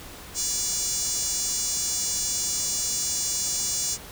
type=tone with high-pass filter; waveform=5% pulse; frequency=579 Hz; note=D5; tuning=25 cents flat; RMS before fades=-27 dBFS; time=0.34-3.98 s; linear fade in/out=50 ms; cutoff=6600 Hz; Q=1.9; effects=pink hiss -42 dBFS RMS until 4.11 s